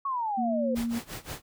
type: exponential sweep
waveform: sine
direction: down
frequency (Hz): 1129 to 501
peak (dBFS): -27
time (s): 0.05-0.75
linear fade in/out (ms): 5
type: tone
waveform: sine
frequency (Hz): 233.1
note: A#3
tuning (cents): 0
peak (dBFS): -27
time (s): 0.37-1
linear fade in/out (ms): 20
type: noise with tremolo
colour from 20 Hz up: pink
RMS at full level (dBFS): -37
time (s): 0.75-1.42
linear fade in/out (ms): 20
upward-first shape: sine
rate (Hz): 5.7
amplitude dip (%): 90
effects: none